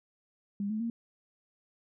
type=tone with pitch steps; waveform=sine; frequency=201.7 / 216.2 / 231.7 Hz; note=G3 / A3 / A#3; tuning=+50 / -30 / -10 cents; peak=-30 dBFS; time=0.6-0.9 s; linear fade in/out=2 ms; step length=100 ms; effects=none